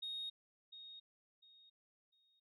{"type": "tone with echo", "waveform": "sine", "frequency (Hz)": 3729, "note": "A#7", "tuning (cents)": 0, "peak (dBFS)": -40, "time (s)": [0.02, 0.3], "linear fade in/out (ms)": 10, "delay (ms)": 700, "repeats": 3, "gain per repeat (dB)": -11, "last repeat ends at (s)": 2.4, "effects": ["tanh soft clip ceiling -37 dBFS"]}